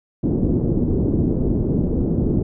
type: low-pass noise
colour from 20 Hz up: white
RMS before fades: -19 dBFS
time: 0.23-2.43 s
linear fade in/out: 10 ms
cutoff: 340 Hz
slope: 24 dB/octave
effects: none